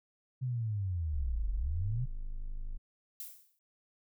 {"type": "linear two-way sweep", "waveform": "sine", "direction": "down then up", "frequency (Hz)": [130.81, 43.65, 130.81], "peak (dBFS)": -31, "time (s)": [0.41, 2.06], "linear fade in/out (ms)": 20, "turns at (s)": 1.52}
{"type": "tone", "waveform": "triangle", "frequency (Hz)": 25.96, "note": "G#0", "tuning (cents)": 0, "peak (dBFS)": -33, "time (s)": [1.12, 2.78], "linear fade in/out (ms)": 20}
{"type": "noise with exponential decay", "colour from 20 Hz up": "violet", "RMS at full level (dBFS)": -40, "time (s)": [3.2, 3.59], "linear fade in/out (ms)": 1, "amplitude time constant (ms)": 84}
{"effects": []}